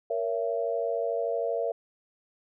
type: chord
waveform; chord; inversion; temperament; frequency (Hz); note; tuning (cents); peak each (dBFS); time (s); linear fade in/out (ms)
sine; A# diminished; none; just; 466.2 / 559.4 / 671.3; A#4 / C#5 / E5; 0 / +16 / +31; -30 / -32 / -30; 0.1-1.72; 5
effects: none